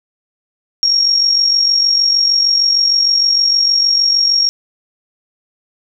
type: tone with amplitude modulation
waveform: sine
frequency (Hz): 5570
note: F8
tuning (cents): -5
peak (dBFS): -7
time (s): 0.83-4.49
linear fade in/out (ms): 0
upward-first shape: sine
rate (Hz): 46.5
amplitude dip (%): 55
effects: none